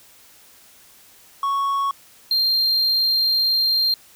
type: tone pair in turn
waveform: triangle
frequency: 1108.7 / 4186 Hz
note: C#6 / C8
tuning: 0 / 0 cents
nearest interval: octave + major seventh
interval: 2300 cents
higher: second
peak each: -17 / -15 dBFS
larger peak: second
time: 1.43-1.91 / 2.31-3.94 s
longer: second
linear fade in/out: 2 ms
effects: white hiss -50 dBFS RMS until 4.15 s